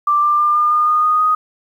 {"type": "tone with pitch steps", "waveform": "sine", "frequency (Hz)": [1178, 1187.6, 1197.2, 1206.9, 1216.7, 1226.6, 1236.6, 1246.6], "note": ["D6", "D6", "D6", "D6", "D#6", "D#6", "D#6", "D#6"], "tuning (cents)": [5, 19, 33, 47, -39, -25, -11, 3], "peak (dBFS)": -11, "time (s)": [0.07, 1.35], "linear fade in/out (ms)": 5, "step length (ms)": 160, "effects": ["8-bit"]}